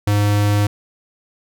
square tone, 103.1 Hz, G#2, 12 cents flat, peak -14 dBFS, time 0.07-0.67 s, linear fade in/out 5 ms, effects none

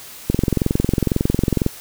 click train, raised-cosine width 3 ms, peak -3 dBFS, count 31, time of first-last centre 0.3-1.664 s, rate 22 Hz, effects white hiss -38 dBFS RMS until 1.8 s

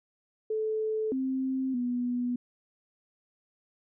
sine tone with pitch steps, 435.6 / 263 / 245.1 Hz, A4 / C4 / B3, -17 / +9 / -13 cents, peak -27 dBFS, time 0.5-2.36 s, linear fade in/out 5 ms, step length 620 ms, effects none

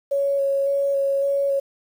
sine tone with vibrato, 555 Hz, C#5, 2 cents sharp, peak -18 dBFS, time 0.11-1.6 s, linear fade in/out 10 ms, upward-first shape square, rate 1.8 Hz, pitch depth 10 cents each way, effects 8-bit

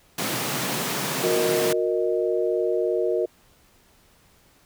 pink high-pass noise, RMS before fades -27 dBFS, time 0.18-1.73 s, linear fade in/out 5 ms, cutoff 120 Hz, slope 96 dB/octave
sine chord, D# minor, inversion first, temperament equal with one note detuned, 363.2 / 466.2 / 622.3 Hz, F#4 / A#4 / D#5, -32 / 0 / 0 cents, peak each -24 / -24 / -27 dBFS, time 1.23-3.26 s, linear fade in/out 10 ms
effects pink hiss -58 dBFS RMS until 4.65 s

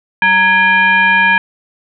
sine tone with frequency modulation, 1663 Hz, G#6, 2 cents sharp, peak -7 dBFS, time 0.22-1.38 s, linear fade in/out 2 ms, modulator 736 Hz, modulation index 1.1, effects none

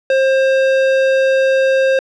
square tone, 532 Hz, C5, 29 cents sharp, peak -11 dBFS, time 0.1-1.99 s, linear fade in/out 2 ms, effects low-pass 3000 Hz 12 dB/octave

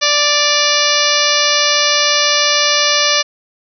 harmonic tone with a mistuned harmonic, 587.3 Hz, D5, in tune, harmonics 1 / 2 / 3 / 4 / 5 / 6 / 7 / 8 / 9 / 10, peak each -20 / -20 / -20 / -20 / -20 / -20 / -20 / -20 / -20 / -20 dBFS, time 0.01-3.23 s, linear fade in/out 20 ms, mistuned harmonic 5, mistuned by -36 cents, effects none

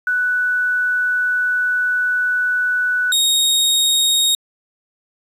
sine / sawtooth tone pair in turn, 1485 / 3742 Hz, F#6 / A#7, +6 / +6 cents, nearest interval octave + major third, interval 1600 cents, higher second, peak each -15 / -10 dBFS, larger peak second, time 0.07-3.12 / 3.12-4.35 s, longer first, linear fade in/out 2 ms, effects resampled to 32000 Hz + 8-bit

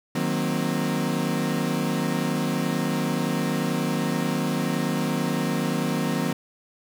35% pulse chord, C half-diminished seventh, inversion first, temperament equal with one note detuned, 155.56 / 185 / 233.1 / 264.5 Hz, Eb3 / Gb3 / Bb3 / C4, 0 / 0 / 0 / +19 cents, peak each -27 dBFS, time 0.15-6.33 s, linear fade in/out 5 ms, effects none

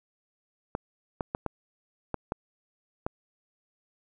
clicks, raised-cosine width 1 ms, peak -15 dBFS, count 7, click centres 0.751 / 1.208 / 1.349 / 1.463 / 2.143 / 2.321 / 3.065 s, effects none

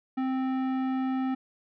sine tone with tanh clipping, 261.6 Hz, C4, in tune, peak -28 dBFS, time 0.17-1.35 s, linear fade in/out 10 ms, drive 15 dB, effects none

